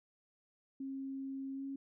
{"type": "tone with pitch glide", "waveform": "sine", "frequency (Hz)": [270, 273.5], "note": ["C#4", "C#4"], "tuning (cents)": [-45, -23], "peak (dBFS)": -39, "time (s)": [0.8, 1.76], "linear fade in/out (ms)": 5, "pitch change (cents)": 22, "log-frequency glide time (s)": [1.54, 1.65], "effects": []}